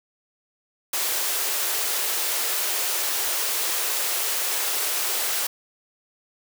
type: high-pass noise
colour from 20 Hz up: white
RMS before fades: -25 dBFS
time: 0.93-5.47 s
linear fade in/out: 5 ms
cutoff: 340 Hz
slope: 48 dB/octave
effects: none